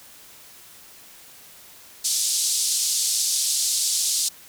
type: band-pass noise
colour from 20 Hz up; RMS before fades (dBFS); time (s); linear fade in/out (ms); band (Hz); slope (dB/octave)
white; -23; 2.04-4.29; 10; 4100 to 9400; 24
effects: white hiss -47 dBFS RMS until 4.48 s